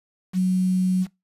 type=tone with quantisation; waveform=sine; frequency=184.8 Hz; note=F#3; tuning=2 cents flat; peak=-17 dBFS; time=0.33-1.07 s; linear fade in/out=50 ms; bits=7; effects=noise-tail reverb RT60 0.2 s tail -22 dB re dry + resampled to 32000 Hz